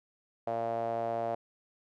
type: tone with band-pass filter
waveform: sawtooth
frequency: 115.1 Hz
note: A#2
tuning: 22 cents flat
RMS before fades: -33 dBFS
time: 0.47-1.35 s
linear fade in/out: 5 ms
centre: 650 Hz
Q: 6.6
effects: none